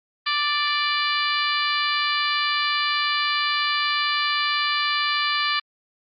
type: harmonic tone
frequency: 587.3 Hz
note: D5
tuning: in tune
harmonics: 2 / 3 / 4 / 5 / 6 / 7 / 8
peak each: -25 / -27 / -28 / -29 / -30 / -30 / -31 dBFS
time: 0.26-5.6 s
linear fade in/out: 10 ms
effects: Opus 24 kbps